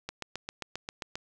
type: click train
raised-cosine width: 0.2 ms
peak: -18 dBFS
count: 9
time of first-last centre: 0.09-1.155 s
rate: 7.51 Hz
effects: none